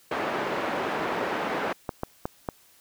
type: band-pass noise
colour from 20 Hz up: pink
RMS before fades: -29 dBFS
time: 0.11-1.73 s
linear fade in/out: 5 ms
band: 340 to 1700 Hz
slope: 12 dB/octave
type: clicks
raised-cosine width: 1 ms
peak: -14 dBFS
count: 4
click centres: 1.892 / 2.034 / 2.255 / 2.488 s
effects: white hiss -58 dBFS RMS until 2.8 s